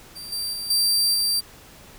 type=tone with level steps; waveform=sawtooth; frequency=4699 Hz; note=D8; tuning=in tune; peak=-32 / -23 / -26 / -15 / -17 dBFS; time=0.15-1.41 s; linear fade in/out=20 ms; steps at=0.32 / 0.53 / 0.7 / 1.14 s; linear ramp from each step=5 ms; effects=pink hiss -47 dBFS RMS until 1.98 s